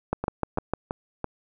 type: two click trains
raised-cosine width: 1 ms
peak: -10 / -14 dBFS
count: 5 / 4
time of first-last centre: 0.13-0.736 / 0.24-1.243 s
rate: 6.6 / 2.99 Hz
effects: none